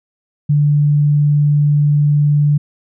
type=tone; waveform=sine; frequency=146.83 Hz; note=D3; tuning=in tune; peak=-9 dBFS; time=0.49-2.58 s; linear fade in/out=10 ms; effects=none